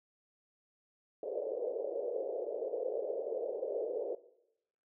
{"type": "band-pass noise", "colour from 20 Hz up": "pink", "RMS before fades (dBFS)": -37, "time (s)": [1.23, 4.15], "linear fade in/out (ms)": 2, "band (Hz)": [430, 560], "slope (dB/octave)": 48, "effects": ["noise-tail reverb RT60 0.8 s tail -17 dB re dry"]}